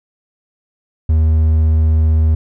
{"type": "tone", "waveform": "triangle", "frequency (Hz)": 78.9, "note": "D#2", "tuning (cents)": 25, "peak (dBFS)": -7, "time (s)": [1.09, 2.35], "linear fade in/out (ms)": 5, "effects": []}